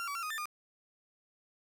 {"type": "tone with pitch steps", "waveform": "35% pulse", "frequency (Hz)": [1378, 1141, 1363, 1245, 1782, 1216], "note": ["F6", "C#6", "F6", "D#6", "A6", "D#6"], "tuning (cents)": [-24, 50, -43, 1, 22, -40], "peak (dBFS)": -34, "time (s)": [0, 0.456], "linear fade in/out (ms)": 0, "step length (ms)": 76, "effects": []}